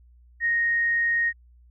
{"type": "tone", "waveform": "sine", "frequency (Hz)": 1864.7, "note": "A#6", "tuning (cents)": 0, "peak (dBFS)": -20, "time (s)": [0.4, 1.33], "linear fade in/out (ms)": 50, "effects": ["added 60 Hz sine -51 dBFS peak until 1.7 s"]}